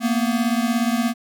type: beating tone pair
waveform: square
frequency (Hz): 228.9 / 245.9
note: A#3 / B3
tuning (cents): -31 / -7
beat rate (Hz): 17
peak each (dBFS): -21 / -23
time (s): 0-1.14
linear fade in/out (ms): 50
effects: none